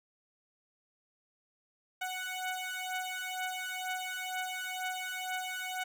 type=beating tone pair; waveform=15% pulse; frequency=740 / 742.1 Hz; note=F#5 / F#5; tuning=0 / +5 cents; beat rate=2.1 Hz; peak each=-32 / -32 dBFS; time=2.01-5.84 s; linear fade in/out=10 ms; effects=none